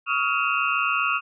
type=tone cluster; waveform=sine; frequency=1127 / 1272 / 1399 / 2531 / 2748 Hz; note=C#6 / D#6 / F6 / D#7 / F7; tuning=+28 / +38 / +3 / +29 / -29 cents; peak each=-27 dBFS; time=0.06-1.21 s; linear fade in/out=50 ms; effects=none